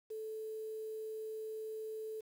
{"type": "tone with quantisation", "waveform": "sine", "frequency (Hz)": 437.2, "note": "A4", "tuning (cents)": -11, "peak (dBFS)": -40, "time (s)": [0.1, 2.21], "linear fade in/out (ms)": 10, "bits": 10, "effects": []}